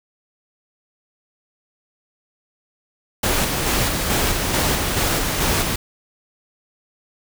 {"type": "noise with tremolo", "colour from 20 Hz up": "pink", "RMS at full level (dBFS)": -19, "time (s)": [3.23, 5.76], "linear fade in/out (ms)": 5, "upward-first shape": "square", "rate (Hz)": 2.3, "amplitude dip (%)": 30, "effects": []}